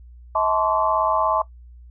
sine tone cluster, 642 / 872 / 1044 / 1141 Hz, E5 / A5 / C6 / C#6, -46 / -16 / -4 / +50 cents, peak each -23 dBFS, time 0.35-1.42 s, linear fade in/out 5 ms, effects noise-tail reverb RT60 0.1 s tail -17 dB re dry + added 60 Hz sine -41 dBFS peak until 1.9 s

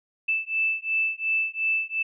sine beating tone pair, 2637 / 2639.8 Hz, E7 / E7, 0 / +2 cents, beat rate 2.8 Hz, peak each -26 dBFS, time 0.28-2.03 s, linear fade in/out 10 ms, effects none

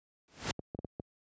pink noise with exponential growth, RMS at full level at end -29 dBFS, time 0.28-0.51 s, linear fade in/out 0 ms, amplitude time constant 48 ms
clicks, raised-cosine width 2 ms, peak -25 dBFS, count 5, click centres 0.593 / 0.748 / 0.79 / 0.847 / 0.998 s
effects high-pass 80 Hz 12 dB/octave + resampled to 16000 Hz

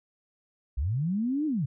sine linear two-way sweep, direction up then down, 55 to 316.1 to 118 Hz, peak -25 dBFS, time 0.77-1.66 s, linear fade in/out 10 ms, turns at 1.46 s, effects none

